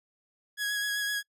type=tone with vibrato; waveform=sawtooth; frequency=1665 Hz; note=G#6; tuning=4 cents sharp; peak=-25 dBFS; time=0.57-1.23 s; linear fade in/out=50 ms; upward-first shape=sine; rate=7.8 Hz; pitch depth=17 cents each way; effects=noise-tail reverb RT60 0.1 s tail -26 dB re dry + resampled to 32000 Hz